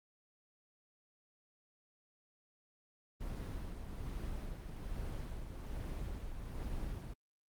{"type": "noise with tremolo", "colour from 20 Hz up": "brown", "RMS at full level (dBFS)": -40, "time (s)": [3.2, 7.14], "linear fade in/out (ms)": 10, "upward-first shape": "sine", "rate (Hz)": 1.2, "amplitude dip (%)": 40, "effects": ["Opus 24 kbps"]}